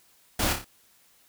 pink noise with echo, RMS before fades -26 dBFS, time 0.39-0.53 s, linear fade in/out 5 ms, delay 29 ms, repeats 4, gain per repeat -5 dB, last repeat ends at 0.646 s, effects white hiss -61 dBFS RMS until 1.28 s

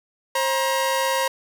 sawtooth tone pair together, 533 / 949.7 Hz, C5 / A#5, +32 / +32 cents, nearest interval minor seventh, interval 1000 cents, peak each -19 dBFS, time 0.35-1.28 s, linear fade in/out 5 ms, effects none

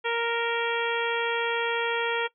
harmonic tone with a mistuned harmonic, 466.2 Hz, A#4, in tune, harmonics 1 / 2 / 3 / 4 / 5 / 6 / 7, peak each -28 / -31 / -33 / -34 / -35 / -36 / -36 dBFS, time 0.04-2.28 s, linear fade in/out 20 ms, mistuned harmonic 6, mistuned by -30 cents, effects noise-tail reverb RT60 0.1 s tail -19 dB re dry

